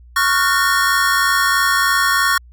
square chord, Gb major seventh, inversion second, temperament equal with one note detuned, 1108.7 / 1396.9 / 1480 / 1826.3 Hz, Db6 / F6 / Gb6 / Bb6, 0 / 0 / 0 / -36 cents, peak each -18 / -21 / -22 / -19 dBFS, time 0.16-2.38 s, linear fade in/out 5 ms, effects added 60 Hz sine -40 dBFS peak until 2.52 s

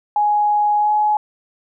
sine tone with pitch glide, 834 to 843.7 Hz, G#5 to G#5, +7 to +27 cents, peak -13 dBFS, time 0.16-1.17 s, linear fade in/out 2 ms, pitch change +20 cents, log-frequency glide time 0.78-0.91 s, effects none

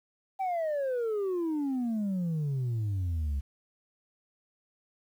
sine exponential sweep, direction down, 784 to 67.1 Hz, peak -25 dBFS, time 0.39-3.41 s, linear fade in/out 20 ms, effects tanh soft clip ceiling -27 dBFS + 10-bit

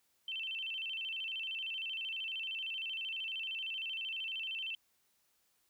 sine tone with vibrato, 2879 Hz, F#7, 48 cents flat, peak -37 dBFS, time 0.28-4.75 s, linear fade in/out 2 ms, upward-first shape square, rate 13 Hz, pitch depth 130 cents each way, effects white hiss -75 dBFS RMS until 5.69 s

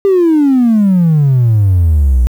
triangle exponential sweep, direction down, 401.9 to 58 Hz, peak -3 dBFS, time 0.05-2.27 s, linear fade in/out 0 ms, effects tanh soft clip ceiling -2 dBFS + 7-bit

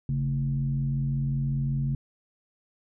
sine tone with frequency modulation, 138.59 Hz, C#3, in tune, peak -24 dBFS, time 0.09-1.95 s, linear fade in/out 2 ms, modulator 85.4 Hz, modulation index 0.61, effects none

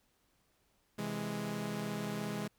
sawtooth chord, C augmented, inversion none, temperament equal, 130.81 / 164.81 / 207.7 Hz, C3 / E3 / G#3, 0 / 0 / 0 cents, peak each -40 / -38 / -34 dBFS, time 0.98-2.48 s, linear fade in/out 10 ms, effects pink hiss -74 dBFS RMS until 2.58 s

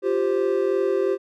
triangle chord, F suspended second, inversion none, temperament equal, 349.2 / 392 / 523.3 Hz, F4 / G4 / C5, 0 / 0 / 0 cents, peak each -24 / -19 / -24 dBFS, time 0.02-1.18 s, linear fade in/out 50 ms, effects none

